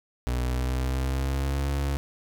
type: tone with pitch glide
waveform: 35% pulse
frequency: 61.74 to 69.7 Hz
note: B1 to C#2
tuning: 0 to +10 cents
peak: -23 dBFS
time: 0.27-1.97 s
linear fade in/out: 0 ms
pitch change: +210 cents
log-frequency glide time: 0.39-1.71 s
effects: none